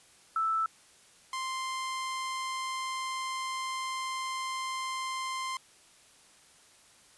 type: tone pair in turn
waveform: sine / sawtooth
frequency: 1318.5 / 1046.5 Hz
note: E6 / C6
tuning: 0 / 0 cents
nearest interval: major third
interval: 400 cents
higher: first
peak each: -26 / -29 dBFS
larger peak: first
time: 0.36-0.66 / 1.33-5.57 s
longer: second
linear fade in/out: 2 ms
effects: white hiss -59 dBFS RMS until 7.17 s + resampled to 24000 Hz